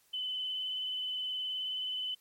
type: tone with vibrato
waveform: sine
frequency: 3021 Hz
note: F#7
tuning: 35 cents sharp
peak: -33 dBFS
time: 0.13-2.15 s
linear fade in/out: 10 ms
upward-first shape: triangle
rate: 19 Hz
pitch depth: 27 cents each way
effects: white hiss -68 dBFS RMS until 2.2 s + MP3 64 kbps